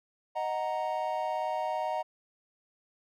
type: chord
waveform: triangle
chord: D# minor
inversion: none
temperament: equal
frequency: 622.3 / 740 / 932.3 Hz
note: D#5 / F#5 / A#5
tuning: 0 / 0 / 0 cents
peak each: -32 dBFS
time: 0.35-2.03 s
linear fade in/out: 20 ms
effects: none